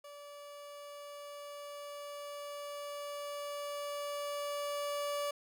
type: tone with level ramp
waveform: 30% pulse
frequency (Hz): 578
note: D5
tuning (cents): -28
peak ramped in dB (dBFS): -46 to -31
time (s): 0.04-5.31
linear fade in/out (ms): 5
effects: none